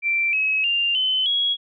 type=tone with pitch steps; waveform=sine; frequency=2349 / 2562 / 2793 / 3046 / 3322 Hz; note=D7 / E7 / F7 / F#7 / G#7; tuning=0 / -50 / -1 / +50 / 0 cents; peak=-18 dBFS; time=0.02-1.57 s; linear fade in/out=50 ms; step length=310 ms; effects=none